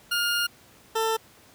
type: tone pair in turn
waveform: 20% pulse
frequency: 1416 / 446 Hz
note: F6 / A4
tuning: +23 / +23 cents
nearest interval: octave + minor sixth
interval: 2000 cents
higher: first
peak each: -18 dBFS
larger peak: neither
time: 0.11-0.47 / 0.95-1.17 s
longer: first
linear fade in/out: 10 ms
effects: pink hiss -54 dBFS RMS until 1.54 s + high-pass 80 Hz 12 dB/octave